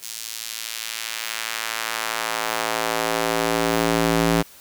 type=tone with high-pass filter sweep; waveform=square; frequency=56.2 Hz; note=A1; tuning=37 cents sharp; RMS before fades=-24 dBFS; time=0.02-4.43 s; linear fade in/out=20 ms; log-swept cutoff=5500 to 180 Hz; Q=0.82; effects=white hiss -47 dBFS RMS until 4.6 s